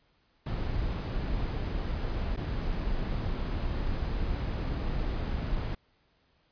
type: noise with dropouts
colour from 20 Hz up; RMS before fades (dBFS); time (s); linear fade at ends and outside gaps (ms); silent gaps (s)
brown; -31; 0.46-5.75; 5; 2.364-2.372
effects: pink hiss -69 dBFS RMS until 6.51 s + resampled to 11025 Hz